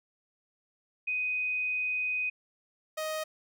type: tone pair in turn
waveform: sine / sawtooth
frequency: 2500 / 625 Hz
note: D#7 / D#5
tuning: +8 / +8 cents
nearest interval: 2 octaves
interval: 2400 cents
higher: first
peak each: -28 dBFS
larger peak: neither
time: 1.07-2.3 / 2.97-3.24 s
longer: first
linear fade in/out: 10 ms
effects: none